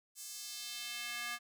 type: tone with high-pass filter sweep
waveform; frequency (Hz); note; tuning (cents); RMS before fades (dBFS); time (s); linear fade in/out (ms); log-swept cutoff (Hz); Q
square; 239.2; A#3; +45; -43; 0.15-1.39; 50; 7500 to 1500; 1.3
effects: none